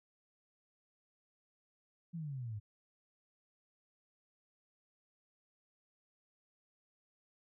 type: exponential sweep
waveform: sine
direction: down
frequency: 174.61 to 100.3 Hz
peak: -39 dBFS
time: 2.13-2.6 s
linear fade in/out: 20 ms
effects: none